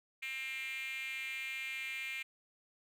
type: tone with high-pass filter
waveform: 5% pulse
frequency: 264.8 Hz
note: C4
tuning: 21 cents sharp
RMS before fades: -41 dBFS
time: 0.22-2.23 s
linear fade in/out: 10 ms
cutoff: 2300 Hz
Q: 8.2
effects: none